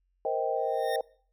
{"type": "chord", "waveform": "sine", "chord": "C minor seventh", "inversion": "third", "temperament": "equal with one note detuned", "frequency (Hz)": [466.2, 523.3, 630.2, 784], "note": ["Bb4", "C5", "Eb5", "G5"], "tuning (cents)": [0, 0, 22, 0], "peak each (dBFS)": -32, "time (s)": [0.25, 1.01], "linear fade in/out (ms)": 2}
{"type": "tone with exponential growth", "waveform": "25% pulse", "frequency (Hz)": 1835, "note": "A#6", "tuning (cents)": -28, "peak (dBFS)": -29, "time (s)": [0.56, 0.96], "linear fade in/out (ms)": 2, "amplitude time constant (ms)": 85}
{"effects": ["noise-tail reverb RT60 0.5 s tail -23 dB re dry", "added 45 Hz sine -70 dBFS peak until 1.32 s"]}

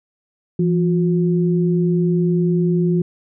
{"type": "tone pair together", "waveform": "sine", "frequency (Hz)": [170, 360.2], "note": ["F3", "F#4"], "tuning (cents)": [-46, -46], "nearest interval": "octave + minor second", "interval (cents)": 1300, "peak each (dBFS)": [-15, -20], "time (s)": [0.59, 3.02], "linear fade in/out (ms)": 5, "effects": []}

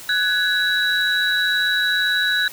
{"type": "tone cluster", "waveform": "sine", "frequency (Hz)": [1493, 1675, 3903], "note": ["F#6", "G#6", "B7"], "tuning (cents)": [15, 14, -21], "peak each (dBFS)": -21, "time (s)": [0.09, 2.48], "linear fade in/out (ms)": 2, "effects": ["white hiss -38 dBFS RMS until 2.52 s"]}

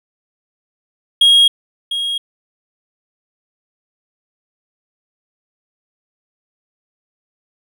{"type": "tone with echo", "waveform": "triangle", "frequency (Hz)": 3275, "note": "G#7", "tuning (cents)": -25, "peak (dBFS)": -5, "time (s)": [1.21, 1.48], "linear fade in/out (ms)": 5, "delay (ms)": 700, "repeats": 1, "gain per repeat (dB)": -11, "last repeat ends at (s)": 2.18, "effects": []}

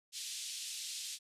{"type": "band-pass noise", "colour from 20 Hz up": "pink", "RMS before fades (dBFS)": -43, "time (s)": [0.12, 1.19], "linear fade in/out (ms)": 50, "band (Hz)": [3200, 9700], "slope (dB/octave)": 24, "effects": ["resampled to 32000 Hz"]}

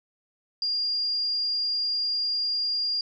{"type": "tone", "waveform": "sine", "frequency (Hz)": 4810, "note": "D8", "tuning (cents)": 41, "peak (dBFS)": -24, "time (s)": [0.62, 3.01], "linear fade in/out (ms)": 2, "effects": []}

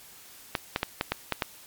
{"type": "clicks", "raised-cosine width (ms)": 0.3, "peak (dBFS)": -9, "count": 7, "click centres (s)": [0.552, 0.761, 0.831, 1.011, 1.12, 1.323, 1.422], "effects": ["white hiss -50 dBFS RMS until 1.66 s", "MP3 96 kbps"]}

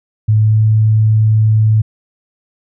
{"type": "tone with pitch glide", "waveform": "sine", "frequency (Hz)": [107.9, 108.96], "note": ["A2", "A2"], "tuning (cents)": [-33, -16], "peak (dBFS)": -7, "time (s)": [0.28, 1.82], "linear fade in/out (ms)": 10, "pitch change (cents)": 17, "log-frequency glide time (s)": [0.39, 0.61], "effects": []}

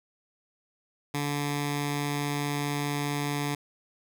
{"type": "tone with notch filter", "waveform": "10% pulse", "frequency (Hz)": 144.6, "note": "D3", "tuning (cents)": -27, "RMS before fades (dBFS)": -30, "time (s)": [1.14, 3.55], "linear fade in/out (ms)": 5, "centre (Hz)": 550, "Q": 1.3, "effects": []}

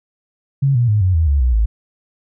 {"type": "tone with pitch steps", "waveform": "sine", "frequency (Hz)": [137.7, 120.57, 105.57, 92.44, 80.94, 70.87, 62.05, 54.33], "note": ["C#3", "B2", "G#2", "F#2", "E2", "C#2", "B1", "A1"], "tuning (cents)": [-11, -41, 29, -1, -31, 39, 9, -21], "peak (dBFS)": -11, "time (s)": [0.62, 1.66], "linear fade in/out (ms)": 10, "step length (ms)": 130, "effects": []}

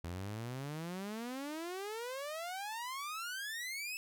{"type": "exponential sweep", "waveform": "sawtooth", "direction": "up", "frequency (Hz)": [82.41, 2637], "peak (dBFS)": -36, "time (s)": [0.04, 3.97], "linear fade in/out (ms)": 0, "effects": []}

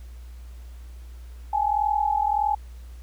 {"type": "tone pair together", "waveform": "sine", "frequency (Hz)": [817.4, 859], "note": ["G#5", "A5"], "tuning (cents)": [-28, -42], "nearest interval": "minor second", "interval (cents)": 86, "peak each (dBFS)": [-23, -23], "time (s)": [1.53, 2.55], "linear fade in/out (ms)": 5, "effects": ["added 60 Hz sine -38 dBFS peak until 3.02 s", "pink hiss -57 dBFS RMS until 3.02 s"]}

